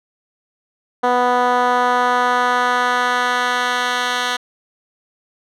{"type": "tone with band-pass filter sweep", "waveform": "10% pulse", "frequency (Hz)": 246.9, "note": "B3", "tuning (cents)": 0, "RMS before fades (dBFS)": -17, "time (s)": [1.03, 4.37], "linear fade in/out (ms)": 10, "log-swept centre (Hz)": [720, 2700], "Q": 1, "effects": []}